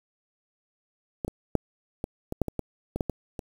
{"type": "clicks", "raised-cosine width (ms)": 2, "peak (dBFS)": [-16, -19, -7, -16, -17, -9, -17, -15, -16, -12, -14, -21], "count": 12, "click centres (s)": [1.248, 1.28, 1.553, 2.041, 2.324, 2.417, 2.483, 2.593, 2.96, 3.008, 3.097, 3.392], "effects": ["7-bit"]}